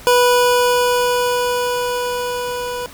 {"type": "tone with level ramp", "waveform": "25% pulse", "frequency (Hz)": 491.2, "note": "B4", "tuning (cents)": -9, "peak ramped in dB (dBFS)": [-6, -19], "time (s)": [0.07, 2.86], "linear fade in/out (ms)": 0, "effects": ["pink hiss -39 dBFS RMS until 2.93 s"]}